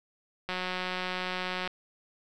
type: click train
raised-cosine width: 0.3 ms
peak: -17 dBFS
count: 218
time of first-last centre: 0.49-1.676 s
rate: 183 Hz
effects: none